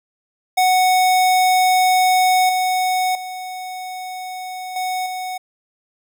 square tone with level steps, 740 Hz, F#5, in tune, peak -13 / -17 / -28 / -21 / -25 dBFS, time 0.57-5.38 s, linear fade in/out 10 ms, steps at 2.49 / 3.15 / 4.76 / 5.06 s, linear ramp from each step 2 ms, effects none

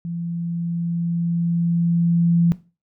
sine tone with level ramp, 170 Hz, F3, 46 cents flat, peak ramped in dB -25 to -13 dBFS, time 0.05-2.52 s, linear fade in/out 0 ms, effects noise-tail reverb RT60 0.3 s tail -17 dB re dry

